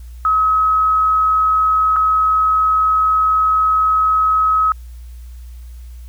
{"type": "tone with dropouts", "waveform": "sine", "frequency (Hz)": 1278, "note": "D#6", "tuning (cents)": 46, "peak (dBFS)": -11, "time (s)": [0.25, 4.72], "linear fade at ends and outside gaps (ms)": 1, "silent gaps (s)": [1.961, 1.965], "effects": ["added 60 Hz sine -31 dBFS peak until 6.08 s", "white hiss -53 dBFS RMS until 6.08 s"]}